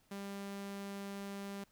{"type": "tone", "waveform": "sawtooth", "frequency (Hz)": 198.8, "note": "G3", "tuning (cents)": 25, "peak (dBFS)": -38, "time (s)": [0.11, 1.64], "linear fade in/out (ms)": 5, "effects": ["pink hiss -71 dBFS RMS until 1.71 s"]}